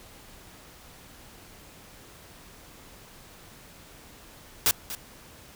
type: noise with echo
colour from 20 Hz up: white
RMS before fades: -21 dBFS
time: 4.66-4.71 s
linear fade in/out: 0 ms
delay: 240 ms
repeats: 1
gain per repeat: -14 dB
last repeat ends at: 4.95 s
effects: pink hiss -50 dBFS RMS until 5.55 s